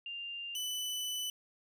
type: tone pair in turn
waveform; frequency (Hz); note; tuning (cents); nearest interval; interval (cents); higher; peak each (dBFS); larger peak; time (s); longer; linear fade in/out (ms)
sine / sawtooth; 2794 / 2991; F7 / F#7; 0 / +18; minor second; 118; second; -39 / -32; second; 0.06-0.55 / 0.55-1.3; second; 2
effects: none